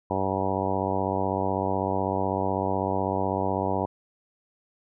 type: harmonic tone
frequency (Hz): 96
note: G2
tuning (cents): -36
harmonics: 1 / 2 / 3 / 4 / 5 / 6 / 7 / 8 / 9 / 10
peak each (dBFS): -33 / -33 / -33 / -33 / -33 / -33 / -33 / -33 / -33 / -33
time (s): 0.1-3.86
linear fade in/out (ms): 5
effects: none